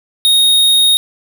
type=tone; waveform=square; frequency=3729 Hz; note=A#7; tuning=in tune; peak=-8 dBFS; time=0.25-0.97 s; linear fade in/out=0 ms; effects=none